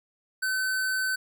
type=tone; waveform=square; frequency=1524 Hz; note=G6; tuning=49 cents flat; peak=-26 dBFS; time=0.42-1.16 s; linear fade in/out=10 ms; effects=none